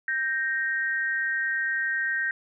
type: tone pair together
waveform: sine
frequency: 1568 / 1864.7 Hz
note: G6 / A#6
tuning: 0 / 0 cents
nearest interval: minor third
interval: 300 cents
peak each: -27 dBFS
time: 0.08-2.31 s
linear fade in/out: 2 ms
effects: none